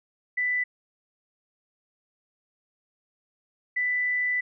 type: tone pair in turn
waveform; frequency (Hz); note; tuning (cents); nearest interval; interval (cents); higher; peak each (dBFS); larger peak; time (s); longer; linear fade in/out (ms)
sine; 1987 / 1987; B6 / B6; +10 / +10; unison; 0; neither; -23; neither; 0.37-0.64 / 3.76-4.41; second; 10
effects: none